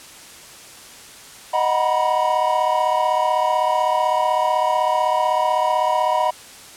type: chord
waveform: triangle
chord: B major seventh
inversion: first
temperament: equal with one note detuned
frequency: 622.3 / 740 / 951.9 / 987.8 Hz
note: D#5 / F#5 / A#5 / B5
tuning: 0 / 0 / +36 / 0 cents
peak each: -20 dBFS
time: 1.53-6.31 s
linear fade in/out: 10 ms
effects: white hiss -41 dBFS RMS until 6.76 s + low-pass 10000 Hz 12 dB/octave